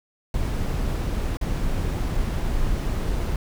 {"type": "noise with dropouts", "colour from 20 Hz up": "brown", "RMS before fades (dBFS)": -24, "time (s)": [0.34, 3.36], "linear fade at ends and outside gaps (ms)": 2, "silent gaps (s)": [1.371, 1.412], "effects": []}